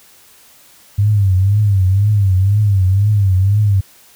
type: tone with vibrato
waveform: sine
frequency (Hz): 99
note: G2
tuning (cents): +18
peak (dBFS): -9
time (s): 0.98-3.81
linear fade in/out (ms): 10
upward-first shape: triangle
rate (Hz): 2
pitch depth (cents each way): 140
effects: white hiss -46 dBFS RMS until 4.15 s